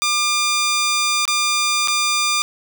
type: tone with dropouts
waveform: 10% pulse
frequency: 1200 Hz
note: D6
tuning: 37 cents sharp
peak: -8 dBFS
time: 0.02-2.42 s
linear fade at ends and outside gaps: 0 ms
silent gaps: 1.254-1.278 / 1.875-1.882 s
effects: none